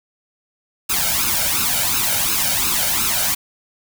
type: noise with flanger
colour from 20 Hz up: white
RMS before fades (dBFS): -19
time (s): 0.89-3.35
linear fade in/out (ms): 10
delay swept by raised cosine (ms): 0.76 to 1.36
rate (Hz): 2.8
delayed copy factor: +0.75
effects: none